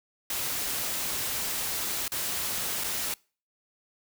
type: noise with dropouts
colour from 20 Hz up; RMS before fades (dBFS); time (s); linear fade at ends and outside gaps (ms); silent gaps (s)
white; -31; 0.3-3.14; 2; 2.08-2.119 / 2.838-2.842
effects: noise-tail reverb RT60 0.4 s tail -26 dB re dry